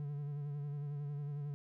triangle tone with vibrato, 144.7 Hz, D3, 25 cents flat, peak -36 dBFS, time 0-1.54 s, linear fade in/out 0 ms, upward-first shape sine, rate 11 Hz, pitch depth 40 cents each way, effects none

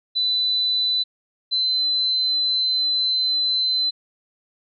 sine tone pair in turn, 3998 / 4051 Hz, B7 / B7, +20 / +43 cents, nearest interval unison, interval 23 cents, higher second, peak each -18 dBFS, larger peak neither, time 0.15-1.04 / 1.51-3.91 s, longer second, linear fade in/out 20 ms, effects none

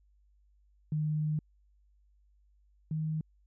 sine tone pair in turn, 152.9 / 156.47 Hz, D#3 / D#3, -30 / +10 cents, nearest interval unison, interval 40 cents, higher second, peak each -28 / -30 dBFS, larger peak first, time 0.92-1.39 / 2.91-3.21 s, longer first, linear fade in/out 2 ms, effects added 50 Hz sine -63 dBFS peak until 3.46 s

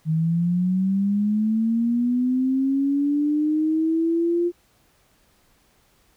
sine linear sweep, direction up, 155.56 to 350 Hz, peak -18 dBFS, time 0.05-4.52 s, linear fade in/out 50 ms, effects pink hiss -61 dBFS RMS until 6.16 s

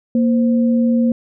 sine tone pair together, 234.3 / 520 Hz, A#3 / C5, +9 / -11 cents, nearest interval octave + major second, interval 1380 cents, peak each -12 / -23 dBFS, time 0.15-1.12 s, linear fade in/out 2 ms, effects none

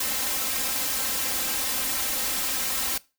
white noise with comb filter, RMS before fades -27 dBFS, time 0-2.98 s, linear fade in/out 5 ms, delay 3.8 ms, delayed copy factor +1, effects noise-tail reverb RT60 0.3 s tail -22 dB re dry

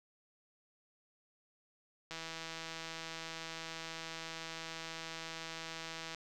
click train, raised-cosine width 0.2 ms, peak -26 dBFS, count 659, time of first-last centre 2.11-6.147 s, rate 163 Hz, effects none

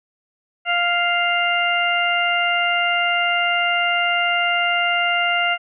harmonic tone, 698.5 Hz, F5, in tune, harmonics 1 / 2 / 3 / 4, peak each -22 / -22 / -22 / -22 dBFS, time 0.65-5.58 s, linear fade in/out 50 ms, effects none

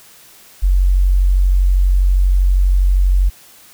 sine tone, 46.25 Hz, F#1, in tune, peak -9 dBFS, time 0.62-3.3 s, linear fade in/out 20 ms, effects white hiss -44 dBFS RMS until 3.73 s

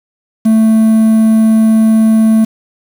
triangle tone with quantisation, 221 Hz, A3, 8 cents sharp, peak -3 dBFS, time 0.45-2.45 s, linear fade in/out 10 ms, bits 5, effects none

